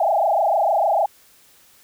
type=tone with frequency modulation; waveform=sine; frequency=731 Hz; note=F#5; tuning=21 cents flat; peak=-15 dBFS; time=0-1.06 s; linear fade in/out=5 ms; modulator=26.6 Hz; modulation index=3.9; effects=white hiss -53 dBFS RMS until 1.83 s